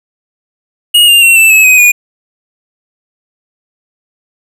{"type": "tone with pitch steps", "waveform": "square", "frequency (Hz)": [2874, 2799, 2725, 2654, 2584, 2516, 2450], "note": ["F7", "F7", "F7", "E7", "E7", "D#7", "D#7"], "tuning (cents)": [49, 3, -43, 11, -35, 19, -27], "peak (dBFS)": -3, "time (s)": [0.94, 1.92], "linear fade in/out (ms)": 10, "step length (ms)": 140, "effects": []}